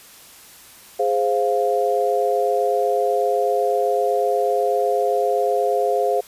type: chord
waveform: sine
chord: F minor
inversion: first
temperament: equal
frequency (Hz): 415.3 / 523.3 / 698.5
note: Ab4 / C5 / F5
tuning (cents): 0 / 0 / 0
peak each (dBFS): -21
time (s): 0.99-6.21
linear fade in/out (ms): 10
effects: white hiss -45 dBFS RMS until 6.27 s + resampled to 32000 Hz